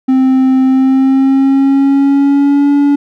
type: tone with pitch glide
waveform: triangle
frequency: 261.6 to 285.3 Hz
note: C4 to C#4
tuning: 0 to +50 cents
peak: -4 dBFS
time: 0.08-2.96 s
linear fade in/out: 10 ms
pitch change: +150 cents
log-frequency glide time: 0.64-2.71 s
effects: none